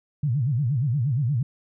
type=tone with vibrato; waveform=sine; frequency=131 Hz; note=C3; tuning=2 cents sharp; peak=-20 dBFS; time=0.23-1.43 s; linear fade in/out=5 ms; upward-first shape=sine; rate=8.5 Hz; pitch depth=260 cents each way; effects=none